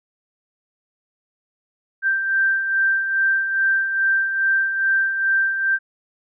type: beating tone pair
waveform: sine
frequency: 1568 / 1570.4 Hz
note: G6 / G6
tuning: 0 / +3 cents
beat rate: 2.4 Hz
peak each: -26 / -17 dBFS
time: 2.02-5.79 s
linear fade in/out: 50 ms
effects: none